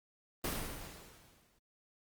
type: noise with exponential decay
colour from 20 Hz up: pink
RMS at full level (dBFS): -34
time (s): 0.44-1.59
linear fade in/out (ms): 5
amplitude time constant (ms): 250
effects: Opus 32 kbps